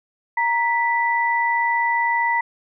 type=tone pair together; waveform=sine; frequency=933.8 / 1975.5 Hz; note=A#5 / B6; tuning=+3 / 0 cents; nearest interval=octave + minor second; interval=1297 cents; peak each=-19 / -21 dBFS; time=0.37-2.41 s; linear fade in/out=5 ms; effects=none